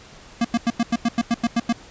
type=tone bursts; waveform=square; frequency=233.9 Hz; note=A#3; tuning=6 cents sharp; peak=-17 dBFS; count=11; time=0.41-1.727 s; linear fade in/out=5 ms; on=37 ms; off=91 ms; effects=pink hiss -45 dBFS RMS until 1.9 s + resampled to 16000 Hz